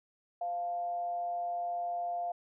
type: tone with frequency modulation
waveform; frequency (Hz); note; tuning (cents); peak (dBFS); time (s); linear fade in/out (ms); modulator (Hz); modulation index
sine; 698.5; F5; 0; -32; 0.41-2.32; 5; 181; 0.24
effects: none